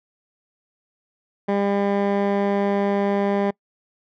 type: tone with low-pass filter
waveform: 15% pulse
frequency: 200.5 Hz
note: G3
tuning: 39 cents sharp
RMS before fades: -21 dBFS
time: 1.48-3.51 s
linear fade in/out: 10 ms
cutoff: 1600 Hz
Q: 0.65
effects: noise-tail reverb RT60 0.1 s tail -25 dB re dry